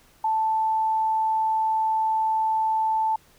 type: tone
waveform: sine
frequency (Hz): 880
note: A5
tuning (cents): 0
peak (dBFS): -20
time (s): 0.24-3.16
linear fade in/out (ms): 5
effects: pink hiss -57 dBFS RMS until 3.38 s